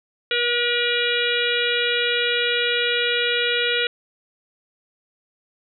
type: harmonic tone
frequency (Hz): 480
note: B4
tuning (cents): -49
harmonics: 1 / 3 / 4 / 5 / 6 / 7 / 8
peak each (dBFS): -25 / -25 / -29 / -26 / -26 / -28 / -28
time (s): 0.31-3.87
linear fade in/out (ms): 2
effects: none